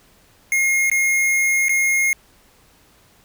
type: tone with dropouts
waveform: square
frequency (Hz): 2145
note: C7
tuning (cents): +42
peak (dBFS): -16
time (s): 0.52-2.13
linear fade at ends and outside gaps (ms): 1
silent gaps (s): 0.899-0.915 / 1.684-1.693
effects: pink hiss -54 dBFS RMS until 3.24 s